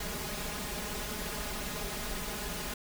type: noise with comb filter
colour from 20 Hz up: pink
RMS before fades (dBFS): -37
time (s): 0-2.74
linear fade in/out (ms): 5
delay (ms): 4.8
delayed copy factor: +0.95
effects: none